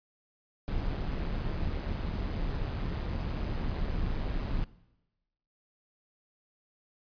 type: noise with amplitude modulation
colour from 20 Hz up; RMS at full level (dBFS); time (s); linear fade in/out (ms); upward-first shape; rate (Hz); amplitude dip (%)
brown; -30; 0.68-4.64; 0; sine; 144; 50
effects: noise-tail reverb RT60 1.0 s tail -20 dB re dry + resampled to 11025 Hz